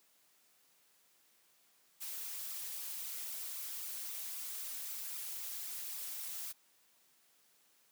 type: noise with flanger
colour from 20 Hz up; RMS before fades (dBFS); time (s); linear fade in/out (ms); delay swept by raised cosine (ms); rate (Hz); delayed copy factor
blue; -43; 2-6.53; 20; 0.81 to 5.81; 3.8; +0.8
effects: white hiss -70 dBFS RMS until 7.91 s + high-pass 150 Hz 12 dB/octave